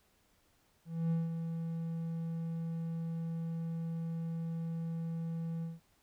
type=tone with ADSR envelope; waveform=triangle; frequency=165.1 Hz; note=E3; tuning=3 cents sharp; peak=-26 dBFS; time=0.85-5.8 s; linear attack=260 ms; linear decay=180 ms; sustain=-7 dB; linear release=170 ms; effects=pink hiss -71 dBFS RMS until 6.02 s